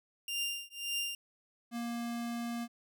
sawtooth tone with tremolo, 2794 Hz, F7, in tune, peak -28 dBFS, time 0.28-1.15 s, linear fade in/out 2 ms, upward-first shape triangle, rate 1.8 Hz, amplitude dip 100%
square tone, 235.5 Hz, A#3, 18 cents sharp, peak -36 dBFS, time 1.71-2.68 s, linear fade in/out 50 ms
effects none

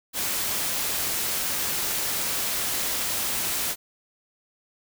white noise, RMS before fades -27 dBFS, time 0.13-3.76 s, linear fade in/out 50 ms, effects none

